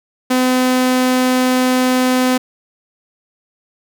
sawtooth tone, 254.5 Hz, C4, 48 cents flat, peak -8 dBFS, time 0.3-2.38 s, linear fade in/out 10 ms, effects none

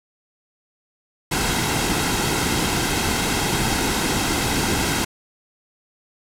pink noise with comb filter, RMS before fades -21 dBFS, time 1.31-5.05 s, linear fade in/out 10 ms, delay 1.7 ms, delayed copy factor -0.5, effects low-pass 11000 Hz 12 dB/octave

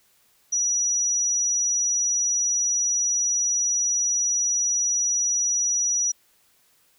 sine tone, 5840 Hz, F#8, 24 cents flat, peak -20 dBFS, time 0.52-6.12 s, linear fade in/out 10 ms, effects white hiss -62 dBFS RMS until 6.98 s

